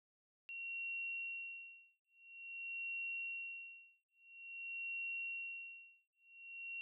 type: tone with tremolo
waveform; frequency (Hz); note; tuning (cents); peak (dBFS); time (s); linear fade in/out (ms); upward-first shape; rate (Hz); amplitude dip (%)
sine; 2739; F7; -34; -40; 0.49-6.81; 0; sine; 0.49; 100
effects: none